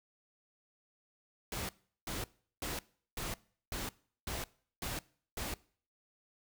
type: noise bursts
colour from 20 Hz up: pink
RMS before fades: -39 dBFS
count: 8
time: 1.52-5.54 s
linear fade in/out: 2 ms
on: 170 ms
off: 380 ms
effects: noise-tail reverb RT60 0.5 s tail -22 dB re dry